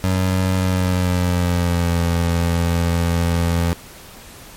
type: tone with pitch glide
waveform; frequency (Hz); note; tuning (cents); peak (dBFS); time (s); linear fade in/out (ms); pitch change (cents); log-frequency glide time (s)
25% pulse; 93.3 to 85.06; F#2 to F2; +15 to -45; -12; 0.04-3.73; 0; -160; 0.57-2.02
effects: pink hiss -40 dBFS RMS until 4.56 s + MP3 64 kbps